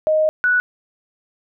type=tone pair in turn; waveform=sine; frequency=622.3 / 1476 Hz; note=D#5 / F#6; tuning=0 / -5 cents; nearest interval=octave + minor third; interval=1495 cents; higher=second; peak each=-13 dBFS; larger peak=neither; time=0.07-0.29 / 0.44-0.6 s; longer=first; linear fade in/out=0 ms; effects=none